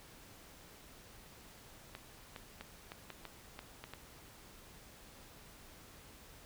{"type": "clicks", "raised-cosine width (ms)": 0.3, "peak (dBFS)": -29, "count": 9, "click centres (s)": [1.951, 2.362, 2.61, 2.919, 3.103, 3.253, 3.591, 3.84, 3.936], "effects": ["pink hiss -57 dBFS RMS until 6.45 s"]}